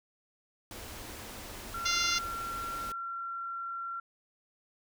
pink band-stop noise, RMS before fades -44 dBFS, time 0.71-2.92 s, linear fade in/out 2 ms, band 130 to 190 Hz, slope 96 dB/octave
sine tone, 1366 Hz, F6, 39 cents flat, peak -35 dBFS, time 1.74-4 s, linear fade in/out 5 ms
harmonic tone, 696 Hz, F5, 6 cents flat, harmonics 2 / 3 / 4 / 5 / 6 / 7 / 8 / 9, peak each -36 / -36 / -36 / -36 / -36 / -36 / -36 / -36 dBFS, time 1.85-2.19 s, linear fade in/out 10 ms
effects none

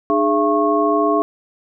sine tone cluster, 301.9 / 414.9 / 677 / 1094 Hz, D4 / G#4 / E5 / C#6, +48 / -2 / +46 / -23 cents, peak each -19 dBFS, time 0.1-1.22 s, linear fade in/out 0 ms, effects none

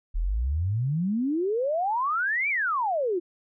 sine exponential two-way sweep, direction up then down, 36.98 to 2384 to 332.5 Hz, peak -23 dBFS, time 0.14-3.2 s, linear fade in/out 20 ms, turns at 2.49 s, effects none

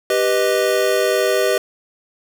square chord, G augmented, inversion none, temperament equal, 392 / 493.9 / 622.3 Hz, G4 / B4 / D#5, 0 / 0 / 0 cents, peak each -20 dBFS, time 0.1-1.58 s, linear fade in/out 2 ms, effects none

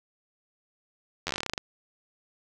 slowing click train, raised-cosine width 0.2 ms, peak -12 dBFS, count 14, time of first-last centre 1.27-1.578 s, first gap 11 ms, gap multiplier 1.12, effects none

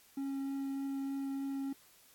triangle tone with vibrato, 273.6 Hz, C#4, 23 cents flat, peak -33 dBFS, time 0.17-1.73 s, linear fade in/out 5 ms, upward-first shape triangle, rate 3.3 Hz, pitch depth 8 cents each way, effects white hiss -63 dBFS RMS until 2.14 s + AAC 64 kbps

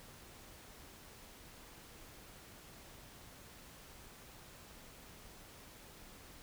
silence, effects pink hiss -56 dBFS RMS until 6.42 s

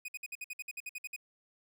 45% pulse tone bursts, 2489 Hz, D#7, in tune, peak -38 dBFS, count 13, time 0.05-1.163 s, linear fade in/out 5 ms, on 33 ms, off 57 ms, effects none

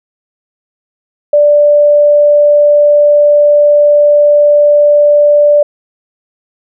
sine tone, 587.3 Hz, D5, in tune, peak -3 dBFS, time 1.33-5.63 s, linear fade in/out 5 ms, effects none

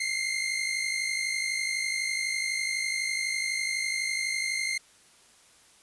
sawtooth tone pair together, 2080 / 2132 Hz, C7 / C7, -11 / +32 cents, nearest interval unison, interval 43 cents, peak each -27 dBFS, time 0-4.78 s, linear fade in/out 5 ms, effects white hiss -58 dBFS RMS until 5.82 s + resampled to 24000 Hz

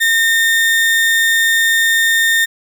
35% pulse tone, 1824 Hz, A#6, 38 cents flat, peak -9 dBFS, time 0-2.46 s, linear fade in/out 20 ms, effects none

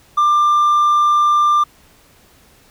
sine tone with hard clipping, 1190 Hz, D6, 22 cents sharp, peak -11 dBFS, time 0.17-1.64 s, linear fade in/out 10 ms, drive 2 dB, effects pink hiss -50 dBFS RMS until 2.7 s

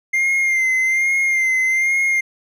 triangle tone with vibrato, 2100 Hz, C7, 6 cents sharp, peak -13 dBFS, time 0.13-2.21 s, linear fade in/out 10 ms, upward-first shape sine, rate 1.2 Hz, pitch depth 40 cents each way, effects none

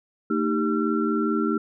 sine tone cluster, 226.6 / 311.1 / 393.9 / 1357 Hz, A#3 / D#4 / G4 / E6, -49 / 0 / +8 / +50 cents, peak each -25 / -25 / -27 / -29 dBFS, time 0.3-1.58 s, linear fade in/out 5 ms, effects none

